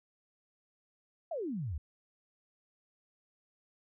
sine exponential sweep, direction down, 713 to 66.4 Hz, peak -34 dBFS, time 1.31-1.78 s, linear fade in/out 5 ms, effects none

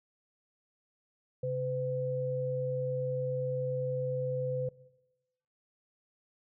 sine tone pair together, 134.3 / 507 Hz, C3 / B4, +46 / +45 cents, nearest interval octave + major seventh, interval 2299 cents, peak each -35 / -32 dBFS, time 1.43-4.69 s, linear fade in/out 5 ms, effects noise-tail reverb RT60 1.0 s tail -20 dB re dry

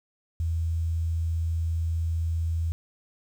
sine tone with quantisation, 82.41 Hz, E2, in tune, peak -24 dBFS, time 0.4-2.72 s, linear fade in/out 0 ms, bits 9, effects none

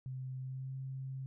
sine tone with pitch glide, 130 to 132.89 Hz, C3 to C3, -11 to +27 cents, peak -39 dBFS, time 0.06-1.26 s, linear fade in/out 0 ms, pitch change +38 cents, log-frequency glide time 0.4-0.74 s, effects none

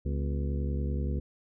harmonic tone with a mistuned harmonic, 70.5 Hz, C#2, 30 cents sharp, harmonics 1 / 2 / 3 / 4 / 5 / 6 / 7, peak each -29 / -35 / -39 / -41 / -43 / -45 / -46 dBFS, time 0.05-1.2 s, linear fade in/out 10 ms, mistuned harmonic 4, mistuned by -150 cents, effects none

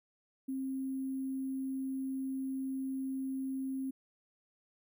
sine tone with sample-and-hold, 266.1 Hz, C4, 29 cents sharp, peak -34 dBFS, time 0.48-3.91 s, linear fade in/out 10 ms, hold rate 11025 Hz, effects none

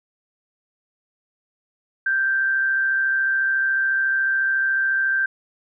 sine tone with amplitude modulation, 1568 Hz, G6, in tune, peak -16 dBFS, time 2.06-5.26 s, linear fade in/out 5 ms, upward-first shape sine, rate 134 Hz, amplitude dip 35%, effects none

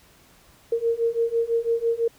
sine beating tone pair, 459.3 / 465.3 Hz, A#4 / A#4, -26 / -3 cents, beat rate 6 Hz, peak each -24 / -23 dBFS, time 0.72-2.08 s, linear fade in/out 5 ms, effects pink hiss -55 dBFS RMS until 2.18 s

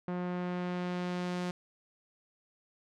sawtooth tone with low-pass filter sweep, 178.8 Hz, F3, 41 cents sharp, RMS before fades -35 dBFS, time 0.08-1.51 s, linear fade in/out 2 ms, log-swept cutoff 1500 to 6900 Hz, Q 0.7, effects none

